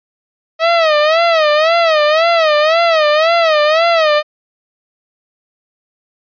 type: tone with vibrato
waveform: sawtooth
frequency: 637 Hz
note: D#5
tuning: 41 cents sharp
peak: -5 dBFS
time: 0.59-4.23 s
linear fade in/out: 50 ms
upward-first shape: sine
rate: 1.9 Hz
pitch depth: 120 cents each way
effects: resampled to 11025 Hz